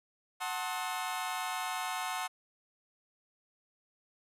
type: chord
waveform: sawtooth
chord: F# diminished seventh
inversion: none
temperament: just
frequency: 740 / 888 / 1065.6 / 1278.7 Hz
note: F#5 / A5 / C6 / Eb6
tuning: 0 / +16 / +31 / +47 cents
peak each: -34 / -36 / -36 / -38 dBFS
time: 0.4-2.28 s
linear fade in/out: 20 ms
effects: resampled to 32000 Hz